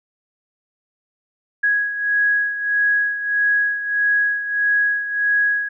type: beating tone pair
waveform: sine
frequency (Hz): 1661.2 / 1662.8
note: G#6 / G#6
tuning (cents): 0 / +2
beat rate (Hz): 1.6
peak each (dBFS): -17 / -23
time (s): 1.63-5.69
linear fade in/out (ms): 10
effects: none